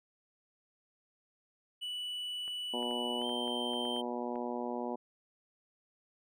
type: tone with pitch glide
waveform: triangle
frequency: 2960 to 3129 Hz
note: F#7 to G7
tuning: 0 to -4 cents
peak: -35 dBFS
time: 1.81-4.02 s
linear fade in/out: 20 ms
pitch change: +96 cents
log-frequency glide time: 3.19-3.25 s
type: clicks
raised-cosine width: 0.5 ms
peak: -38 dBFS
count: 10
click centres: 2.479 / 2.827 / 2.91 / 3.217 / 3.294 / 3.478 / 3.735 / 3.853 / 3.964 / 4.357 s
type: harmonic tone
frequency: 121.4 Hz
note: B2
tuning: 29 cents flat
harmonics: 2 / 3 / 4 / 5 / 6 / 7 / 8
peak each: -39 / -41 / -42 / -43 / -44 / -44 / -45 dBFS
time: 2.73-4.96 s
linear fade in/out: 10 ms
effects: none